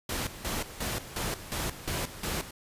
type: noise with tremolo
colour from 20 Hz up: pink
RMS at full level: -32 dBFS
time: 0.09-2.51 s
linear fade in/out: 5 ms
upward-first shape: square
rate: 2.8 Hz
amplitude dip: 75%
effects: resampled to 32000 Hz